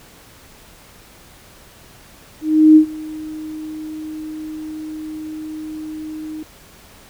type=tone with ADSR envelope; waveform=sine; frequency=310.6 Hz; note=D#4; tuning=3 cents flat; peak=-3 dBFS; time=2.41-6.43 s; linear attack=350 ms; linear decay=94 ms; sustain=-23 dB; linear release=4 ms; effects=pink hiss -45 dBFS RMS until 7.09 s